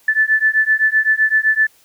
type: beating tone pair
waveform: sine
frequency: 1746 / 1753.8 Hz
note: A6 / A6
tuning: -14 / -6 cents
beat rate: 7.8 Hz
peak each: -15 dBFS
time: 0.08-1.67 s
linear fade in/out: 5 ms
effects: white hiss -53 dBFS RMS until 1.84 s